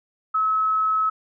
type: tone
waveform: sine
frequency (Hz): 1290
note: E6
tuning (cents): -38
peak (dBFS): -18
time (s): 0.34-1.1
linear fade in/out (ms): 10
effects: none